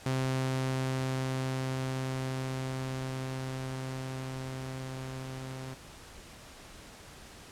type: tone with level ramp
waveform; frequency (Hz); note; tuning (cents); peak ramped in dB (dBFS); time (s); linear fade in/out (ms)
sawtooth; 131.1; C3; +4; -24 to -35; 0.06-5.74; 2
effects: pink hiss -50 dBFS RMS until 7.51 s + low-pass 10000 Hz 12 dB/octave